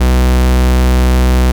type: tone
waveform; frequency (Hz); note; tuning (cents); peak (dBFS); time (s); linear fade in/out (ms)
45% pulse; 62.9; B1; +32; -7; 0-1.52; 10
effects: none